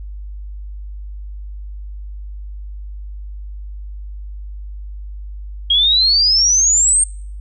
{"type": "exponential sweep", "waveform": "sine", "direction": "up", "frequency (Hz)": [3238, 8720], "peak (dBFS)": -10, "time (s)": [5.7, 7.04], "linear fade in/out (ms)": 5, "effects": ["noise-tail reverb RT60 0.6 s tail -24 dB re dry", "added 50 Hz sine -27 dBFS peak until 7.4 s"]}